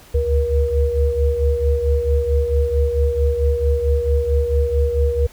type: tone cluster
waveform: sine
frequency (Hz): 70 / 74.5 / 476.9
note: C#2 / D2 / A#4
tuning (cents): +18 / +25 / +39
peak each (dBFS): -19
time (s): 0.14-5.27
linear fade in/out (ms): 10
effects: pink hiss -46 dBFS RMS until 5.32 s